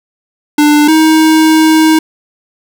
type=tone pair in turn; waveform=square; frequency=296.8 / 316 Hz; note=D4 / D#4; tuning=+18 / +27 cents; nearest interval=minor second; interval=109 cents; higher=second; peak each=-5 dBFS; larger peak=neither; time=0.58-0.88 / 0.88-1.99 s; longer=second; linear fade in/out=5 ms; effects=none